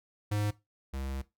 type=tone pair in turn; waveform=square; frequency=104.2 / 67.15 Hz; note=G#2 / C2; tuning=+6 / +46 cents; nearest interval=minor sixth; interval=760 cents; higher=first; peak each=-29 / -35 dBFS; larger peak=first; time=0.31-0.51 / 0.93-1.22 s; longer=second; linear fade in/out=10 ms; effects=noise-tail reverb RT60 0.2 s tail -17 dB re dry